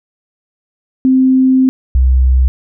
sine tone pair in turn, 260.5 / 64.34 Hz, C4 / C2, -7 / -28 cents, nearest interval 2 octaves, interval 2421 cents, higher first, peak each -6 dBFS, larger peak neither, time 1.05-1.69 / 1.95-2.48 s, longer first, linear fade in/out 0 ms, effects none

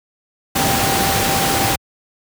sine tone in noise, 784 Hz, G5, in tune, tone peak -21 dBFS, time 0.55-1.76 s, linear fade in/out 10 ms, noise pink, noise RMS -17 dBFS, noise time 0.55-1.76 s, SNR -7 dB, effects high-pass 80 Hz 12 dB/octave

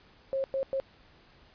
sine tone bursts at uneven times, 538 Hz, C5, 48 cents sharp, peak -27 dBFS, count 3, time 0.33-0.44 / 0.54-0.63 / 0.73-0.8 s, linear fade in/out 0 ms, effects pink hiss -59 dBFS RMS until 1.54 s + resampled to 11025 Hz

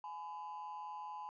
triangle ring-modulated tone, 924 Hz, A#5, 16 cents flat, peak -37 dBFS, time 0.04-1.29 s, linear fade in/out 0 ms, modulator 82.3 Hz, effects tanh soft clip ceiling -38 dBFS + resampled to 16000 Hz

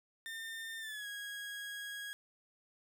30% pulse tone with pitch glide, 1808 to 1648.4 Hz, A6 to G#6, +47 to -13 cents, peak -39 dBFS, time 0.26-2.13 s, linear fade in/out 0 ms, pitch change -160 cents, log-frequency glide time 0.79-1.07 s, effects none

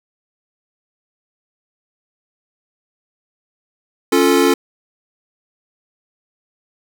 square chord, Db augmented, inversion none, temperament equal, 277.2 / 349.2 / 440 Hz, Db4 / F4 / A4, 0 / 0 / 0 cents, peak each -16 dBFS, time 4.12-4.54 s, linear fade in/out 5 ms, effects none

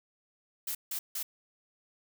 blue noise bursts, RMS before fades -35 dBFS, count 3, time 0.67-1.23 s, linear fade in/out 5 ms, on 80 ms, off 160 ms, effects none

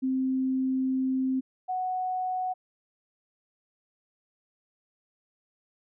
sine tone pair in turn, 261.6 / 739.9 Hz, C4 / F#5, 0 / 0 cents, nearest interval octave + tritone, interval 1800 cents, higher second, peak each -24 / -27 dBFS, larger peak first, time 0.02-1.41 / 1.68-2.54 s, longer first, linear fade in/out 20 ms, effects none

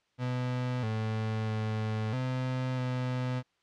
35% pulse tone with pitch steps, 125.3 / 109.8 / 108.9 / 128.4 / 126.5 Hz, B2 / A2 / A2 / C3 / B2, +25 / -3 / -17 / -32 / +42 cents, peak -28 dBFS, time 0.18-3.43 s, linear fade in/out 50 ms, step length 650 ms, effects white hiss -73 dBFS RMS until 3.62 s + low-pass 4000 Hz 12 dB/octave

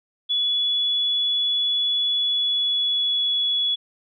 sine tone with pitch glide, 3410 to 3388 Hz, G#7 to G#7, +45 to +34 cents, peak -19 dBFS, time 0.29-3.76 s, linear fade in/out 20 ms, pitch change -11 cents, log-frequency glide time 2.11-3.27 s, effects none

